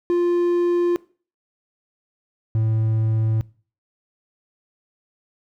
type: tone pair in turn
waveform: triangle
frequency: 349.2 / 110.56 Hz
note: F4 / A2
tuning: 0 / +9 cents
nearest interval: octave + minor sixth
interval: 1991 cents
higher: first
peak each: -14 / -15 dBFS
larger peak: first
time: 0.1-0.96 / 2.55-3.41 s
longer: neither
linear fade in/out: 0 ms
effects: noise-tail reverb RT60 0.4 s tail -21 dB re dry